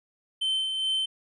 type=tone with tremolo; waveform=triangle; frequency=3087 Hz; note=G7; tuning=27 cents flat; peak=-22 dBFS; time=0.41-1.06 s; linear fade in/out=10 ms; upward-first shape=sine; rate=2.4 Hz; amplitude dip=40%; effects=resampled to 24000 Hz